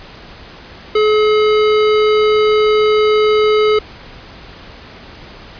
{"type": "tone", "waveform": "square", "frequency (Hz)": 426.7, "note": "G#4", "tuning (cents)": 47, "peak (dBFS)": -10, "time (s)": [0.95, 3.79], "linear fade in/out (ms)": 5, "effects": ["pink hiss -36 dBFS RMS until 5.59 s", "resampled to 11025 Hz"]}